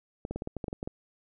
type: clicks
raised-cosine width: 2 ms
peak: -21 dBFS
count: 11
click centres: 0.251 / 0.31 / 0.36 / 0.421 / 0.474 / 0.567 / 0.642 / 0.682 / 0.729 / 0.829 / 0.875 s
effects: none